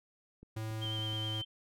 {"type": "click train", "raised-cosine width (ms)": 3, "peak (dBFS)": -39, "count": 6, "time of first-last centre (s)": [0.43, 1.131], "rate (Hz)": 7.13}
{"type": "tone with pitch glide", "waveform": "square", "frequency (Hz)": [110, 108.61], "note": ["A2", "A2"], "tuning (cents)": [0, -22], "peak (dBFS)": -37, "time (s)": [0.56, 1.42], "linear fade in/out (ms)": 10, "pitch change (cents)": -22, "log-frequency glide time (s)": [0.76, 1.05]}
{"type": "tone with vibrato", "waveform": "sine", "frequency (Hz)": 3136, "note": "G7", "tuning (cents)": 0, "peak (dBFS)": -37, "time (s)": [0.81, 1.45], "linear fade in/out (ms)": 20, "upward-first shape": "sine", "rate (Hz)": 9.5, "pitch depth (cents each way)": 28}
{"effects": []}